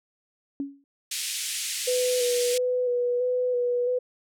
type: tone with exponential decay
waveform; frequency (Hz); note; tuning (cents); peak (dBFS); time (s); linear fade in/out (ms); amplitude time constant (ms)
sine; 279.1; C#4; +12; -24; 0.6-0.84; 1; 51
type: band-pass noise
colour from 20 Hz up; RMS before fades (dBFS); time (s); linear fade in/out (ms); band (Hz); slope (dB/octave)
white; -31; 1.11-2.58; 5; 2200 to 10000; 24
type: tone with vibrato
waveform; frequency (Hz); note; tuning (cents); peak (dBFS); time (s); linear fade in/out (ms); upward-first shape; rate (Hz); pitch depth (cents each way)
sine; 493.9; B4; 0; -22; 1.87-3.99; 10; square; 1.5; 20
effects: none